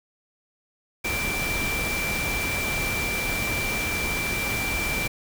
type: tone in noise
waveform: sine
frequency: 2349 Hz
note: D7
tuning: in tune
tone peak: -27 dBFS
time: 1.04-5.08 s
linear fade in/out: 10 ms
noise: pink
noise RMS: -29 dBFS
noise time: 1.04-5.08 s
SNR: -1 dB
effects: none